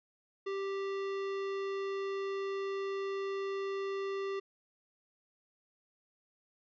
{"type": "tone with hard clipping", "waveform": "sine", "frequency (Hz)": 392, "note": "G4", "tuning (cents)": 0, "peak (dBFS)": -36, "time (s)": [0.46, 4.4], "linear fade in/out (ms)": 10, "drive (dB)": 16, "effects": ["resampled to 16000 Hz"]}